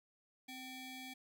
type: ring-modulated tone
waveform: 25% pulse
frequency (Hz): 1030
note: C6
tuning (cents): -28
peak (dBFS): -40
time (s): 0.48-1.14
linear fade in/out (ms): 10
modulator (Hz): 1290
effects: none